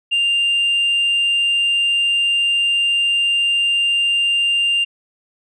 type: tone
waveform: sine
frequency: 2794 Hz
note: F7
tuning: in tune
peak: -12 dBFS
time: 0.11-4.85 s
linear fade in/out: 20 ms
effects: tanh soft clip ceiling -12 dBFS